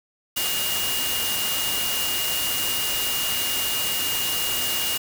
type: tone in noise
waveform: sine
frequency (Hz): 2850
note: F7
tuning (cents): +34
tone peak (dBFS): -27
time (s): 0.36-4.98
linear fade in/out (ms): 10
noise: white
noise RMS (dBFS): -26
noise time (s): 0.36-4.98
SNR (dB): -4
effects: none